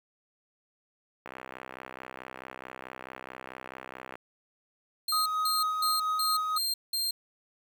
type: click train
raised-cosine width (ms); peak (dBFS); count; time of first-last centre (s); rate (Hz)
0.5; -25; 188; 1.26-4.155; 64.6
type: tone bursts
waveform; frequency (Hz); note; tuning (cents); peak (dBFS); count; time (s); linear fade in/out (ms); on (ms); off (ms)
sawtooth; 4186; C8; 0; -25; 6; 5.08-7.11; 5; 180; 190
type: tone with tremolo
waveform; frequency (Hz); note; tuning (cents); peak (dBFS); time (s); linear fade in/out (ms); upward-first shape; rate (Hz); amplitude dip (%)
triangle; 1258; D#6; +19; -24; 5.12-6.58; 5; sine; 4.3; 30
effects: high-pass 200 Hz 12 dB/octave + 9-bit